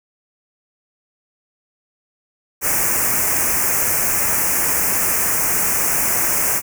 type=band-stop noise; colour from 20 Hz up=white; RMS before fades=-18 dBFS; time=2.61-6.62 s; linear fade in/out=50 ms; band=2500 to 5700 Hz; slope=48 dB/octave; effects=none